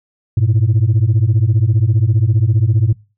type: beating tone pair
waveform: sine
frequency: 101.9 / 116.9 Hz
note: G#2 / A#2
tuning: -32 / +5 cents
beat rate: 15 Hz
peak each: -11 dBFS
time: 0.37-2.93 s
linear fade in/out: 5 ms
effects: noise-tail reverb RT60 0.3 s tail -22 dB re dry + tanh soft clip ceiling -7 dBFS